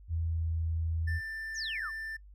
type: tone with pitch glide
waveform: sine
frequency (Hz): 82.41 to 81.79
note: E2 to E2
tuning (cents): 0 to -13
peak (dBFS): -29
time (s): 0.08-1.21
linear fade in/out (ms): 50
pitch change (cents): -13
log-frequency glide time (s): 0.22-0.46
type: tone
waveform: triangle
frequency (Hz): 1778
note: A6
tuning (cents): +18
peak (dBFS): -35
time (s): 1.07-2.17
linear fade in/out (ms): 10
type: exponential sweep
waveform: sine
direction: down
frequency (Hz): 7040 to 1046.5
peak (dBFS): -35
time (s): 1.54-1.91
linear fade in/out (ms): 50
effects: noise-tail reverb RT60 0.1 s tail -24 dB re dry + added 50 Hz sine -50 dBFS peak until 2.34 s